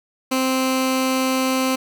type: tone with notch filter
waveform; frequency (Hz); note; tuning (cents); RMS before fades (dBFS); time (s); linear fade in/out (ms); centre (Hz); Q
15% pulse; 261.1; C4; -3; -20; 0.31-1.76; 10; 680; 1.6
effects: none